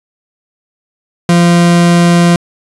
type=tone; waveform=40% pulse; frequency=172.6 Hz; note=F3; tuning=20 cents flat; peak=-4 dBFS; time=1.29-2.36 s; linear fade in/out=2 ms; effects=resampled to 24000 Hz + 7-bit